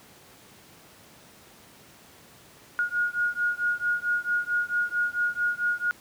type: beating tone pair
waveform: sine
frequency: 1435 / 1439.5 Hz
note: F6 / F#6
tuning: +47 / -48 cents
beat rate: 4.5 Hz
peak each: -27 dBFS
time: 2.79-5.91 s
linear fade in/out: 0 ms
effects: pink hiss -52 dBFS RMS until 6 s + high-pass 100 Hz 12 dB/octave